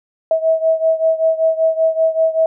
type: beating tone pair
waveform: sine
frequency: 644 / 649.2 Hz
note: E5 / E5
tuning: -41 / -27 cents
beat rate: 5.2 Hz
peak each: -14 / -17 dBFS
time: 0.31-2.46 s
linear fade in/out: 2 ms
effects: none